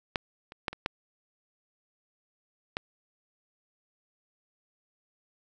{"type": "clicks", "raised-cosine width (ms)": 0.3, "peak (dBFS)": [-11, -28, -12, -24, -12, -14], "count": 6, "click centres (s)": [0.158, 0.521, 0.682, 0.73, 0.861, 2.769], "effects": []}